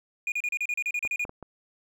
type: tone bursts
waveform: triangle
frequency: 2441 Hz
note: D#7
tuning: 34 cents flat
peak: -24 dBFS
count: 12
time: 0.27-1.244 s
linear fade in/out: 2 ms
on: 50 ms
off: 34 ms
type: clicks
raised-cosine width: 1 ms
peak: -26 dBFS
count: 4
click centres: 1.051 / 1.251 / 1.294 / 1.427 s
effects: none